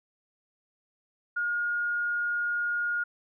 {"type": "tone", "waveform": "sine", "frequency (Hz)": 1428, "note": "F6", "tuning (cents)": 38, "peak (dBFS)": -26, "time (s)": [1.36, 3.04], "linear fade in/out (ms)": 10, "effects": []}